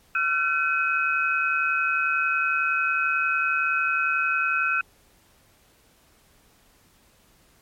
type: tone cluster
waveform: sine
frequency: 1366 / 1517 / 2536 Hz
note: F6 / F#6 / D#7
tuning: -39 / +43 / +32 cents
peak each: -25 dBFS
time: 0.15-4.81 s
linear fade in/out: 2 ms
effects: pink hiss -59 dBFS RMS until 7.61 s + MP3 64 kbps